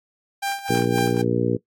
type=tone with tremolo; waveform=sawtooth; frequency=793 Hz; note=G5; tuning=20 cents sharp; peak=-18 dBFS; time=0.42-1.22 s; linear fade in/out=10 ms; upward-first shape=sine; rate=3.8 Hz; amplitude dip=80%
type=harmonic tone; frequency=59.4 Hz; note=A#1; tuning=33 cents sharp; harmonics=2 / 3 / 4 / 5 / 6 / 7 / 8; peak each=-26 / -26 / -26 / -26 / -26 / -26 / -26 dBFS; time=0.69-1.57 s; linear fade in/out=10 ms
effects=noise-tail reverb RT60 0.1 s tail -19 dB re dry + AAC 64 kbps